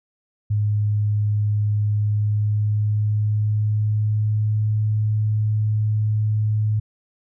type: tone with pitch glide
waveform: sine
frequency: 104.7 to 107.15 Hz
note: G#2 to A2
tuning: +15 to -45 cents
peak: -17 dBFS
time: 0.5-6.8 s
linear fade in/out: 10 ms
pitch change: +40 cents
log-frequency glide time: 1.9-4.7 s
effects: none